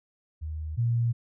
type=tone pair in turn; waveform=sine; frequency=77.78 / 117.65 Hz; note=D#2 / A#2; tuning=0 / +16 cents; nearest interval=perfect fifth; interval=716 cents; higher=second; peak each=-31 / -22 dBFS; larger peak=second; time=0.41-0.77 / 0.77-1.13 s; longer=neither; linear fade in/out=20 ms; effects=none